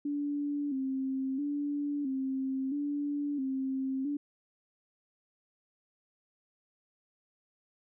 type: tone with vibrato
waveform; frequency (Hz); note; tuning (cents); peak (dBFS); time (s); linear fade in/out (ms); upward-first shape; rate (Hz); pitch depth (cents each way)
sine; 277.2; C#4; 0; -30; 0.05-4.17; 5; square; 0.75; 73
effects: none